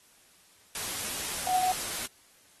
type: tone in noise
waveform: sine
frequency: 740 Hz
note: F#5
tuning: in tune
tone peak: -23 dBFS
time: 1.47-1.72 s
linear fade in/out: 2 ms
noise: white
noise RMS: -34 dBFS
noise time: 0.75-2.06 s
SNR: +8 dB
effects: white hiss -60 dBFS RMS until 2.6 s + AAC 32 kbps